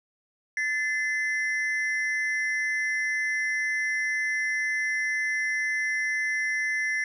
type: ring-modulated tone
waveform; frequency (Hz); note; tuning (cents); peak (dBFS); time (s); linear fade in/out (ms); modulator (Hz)
triangle; 1900; A#6; +33; -20; 0.57-7.04; 2; 151
effects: resampled to 22050 Hz